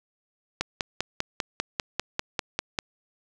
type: click train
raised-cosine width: 0.2 ms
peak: -8 dBFS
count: 12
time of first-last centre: 0.61-2.788 s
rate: 5.05 Hz
effects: none